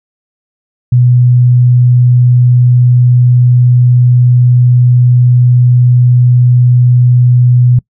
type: tone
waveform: sine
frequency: 123.47 Hz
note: B2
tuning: in tune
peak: -3 dBFS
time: 0.92-7.79 s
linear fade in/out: 5 ms
effects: noise-tail reverb RT60 0.1 s tail -24 dB re dry